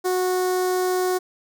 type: tone with notch filter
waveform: sawtooth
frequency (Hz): 367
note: F#4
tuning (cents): -14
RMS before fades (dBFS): -22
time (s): 0.04-1.19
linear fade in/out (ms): 20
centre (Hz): 2700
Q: 0.74
effects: none